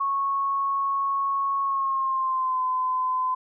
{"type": "tone with pitch glide", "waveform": "sine", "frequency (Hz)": [1102, 1022.3], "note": ["C#6", "C6"], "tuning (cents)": [-11, -41], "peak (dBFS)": -22, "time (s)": [0, 3.35], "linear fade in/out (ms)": 10, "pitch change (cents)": -130, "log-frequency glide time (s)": [1.63, 2.62], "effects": []}